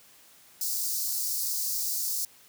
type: high-pass noise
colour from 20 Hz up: white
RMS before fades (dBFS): -30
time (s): 0.61-2.25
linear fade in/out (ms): 2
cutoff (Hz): 4500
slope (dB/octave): 48
effects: white hiss -56 dBFS RMS until 2.48 s + high-pass 60 Hz 12 dB/octave